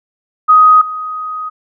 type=tone with level steps; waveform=sine; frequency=1253 Hz; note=D#6; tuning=12 cents sharp; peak=-3 / -19 dBFS; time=0.48-1.5 s; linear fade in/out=20 ms; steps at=0.81 s; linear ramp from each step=5 ms; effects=none